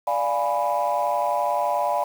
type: chord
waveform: sine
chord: D diminished seventh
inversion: none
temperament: equal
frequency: 587.3 / 698.5 / 830.6 / 987.8 Hz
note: D5 / F5 / Ab5 / Cb6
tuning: 0 / 0 / 0 / 0 cents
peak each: -25 dBFS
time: 0.07-2.04 s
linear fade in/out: 5 ms
effects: tanh soft clip ceiling -13 dBFS + 7-bit